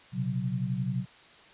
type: chord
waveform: sine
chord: B suspended second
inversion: none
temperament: equal with one note detuned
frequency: 123.47 / 135.11 / 185 Hz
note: B2 / C#3 / F#3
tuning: 0 / -44 / 0 cents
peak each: -32 dBFS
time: 0.12-1.06 s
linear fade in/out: 50 ms
effects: white hiss -54 dBFS RMS until 1.53 s + resampled to 8000 Hz